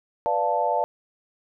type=chord; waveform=sine; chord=B half-diminished seventh; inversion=none; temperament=equal; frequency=493.9 / 587.3 / 698.5 / 880 Hz; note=B4 / D5 / F5 / A5; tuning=0 / 0 / 0 / 0 cents; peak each=-29 / -26 / -26 / -24 dBFS; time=0.26-0.84 s; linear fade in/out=0 ms; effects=none